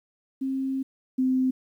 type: tone pair in turn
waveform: sine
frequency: 266.7 / 258.8 Hz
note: C4 / C4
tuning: +33 / -19 cents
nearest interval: minor second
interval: 52 cents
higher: first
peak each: -25 / -20 dBFS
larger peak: second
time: 0.41-0.83 / 1.18-1.51 s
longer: first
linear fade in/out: 10 ms
effects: 10-bit